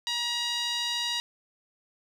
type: tone with band-pass filter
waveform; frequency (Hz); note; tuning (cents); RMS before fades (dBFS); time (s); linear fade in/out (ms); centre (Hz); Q
sawtooth; 953; A#5; +38; -30; 0.07-1.2; 0; 4000; 2.6
effects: none